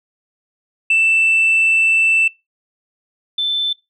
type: tone pair in turn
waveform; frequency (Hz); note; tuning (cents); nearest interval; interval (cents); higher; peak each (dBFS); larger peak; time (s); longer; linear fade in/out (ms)
sine; 2659 / 3532; E7 / A7; +14 / +6; perfect fourth; 492; second; -9 / -15; first; 0.9-2.28 / 3.38-3.73; first; 5
effects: noise-tail reverb RT60 0.2 s tail -21 dB re dry + tanh soft clip ceiling -8 dBFS